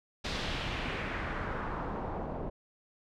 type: noise with low-pass filter sweep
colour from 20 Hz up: pink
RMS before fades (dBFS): -36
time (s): 0.24-2.5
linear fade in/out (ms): 10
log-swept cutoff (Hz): 4400 to 620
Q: 1.7
effects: none